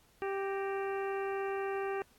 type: harmonic tone with a mistuned harmonic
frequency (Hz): 392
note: G4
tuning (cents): 0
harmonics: 1 / 2 / 3 / 4 / 5 / 6 / 7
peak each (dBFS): -34 / -40 / -44 / -46 / -48 / -50 / -51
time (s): 0.22-2.02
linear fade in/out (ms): 0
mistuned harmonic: 5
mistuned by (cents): -82
effects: pink hiss -66 dBFS RMS until 2.18 s + AAC 64 kbps